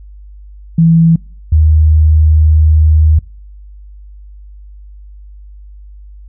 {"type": "tone pair in turn", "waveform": "sine", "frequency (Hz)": [164.81, 77.78], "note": ["E3", "D#2"], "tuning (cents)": [0, 0], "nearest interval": "octave + minor second", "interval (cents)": 1300, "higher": "first", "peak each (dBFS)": -4, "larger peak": "neither", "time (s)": [[0.78, 1.16], [1.52, 3.19]], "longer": "second", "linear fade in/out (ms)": 5, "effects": ["noise-tail reverb RT60 0.5 s tail -26 dB re dry", "added 50 Hz sine -31 dBFS peak until 6.28 s"]}